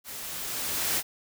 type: noise with level ramp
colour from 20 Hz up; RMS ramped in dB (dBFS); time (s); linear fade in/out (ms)
white; -40 to -26; 0.04-1.03; 50
effects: none